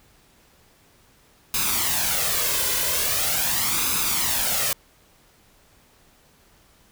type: noise with flanger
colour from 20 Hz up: white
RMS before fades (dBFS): -23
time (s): 1.54-4.73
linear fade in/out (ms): 2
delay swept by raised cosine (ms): 0.79 to 1.99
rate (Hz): 0.42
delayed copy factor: +0.6
effects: pink hiss -57 dBFS RMS until 6.91 s